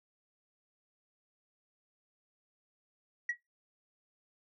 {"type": "tone with exponential decay", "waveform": "sine", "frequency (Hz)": 1921, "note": "B6", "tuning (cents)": -48, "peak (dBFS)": -25, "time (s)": [3.29, 3.38], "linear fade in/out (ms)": 5, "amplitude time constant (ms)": 18, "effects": ["noise-tail reverb RT60 0.2 s tail -25 dB re dry", "tanh soft clip ceiling -27 dBFS"]}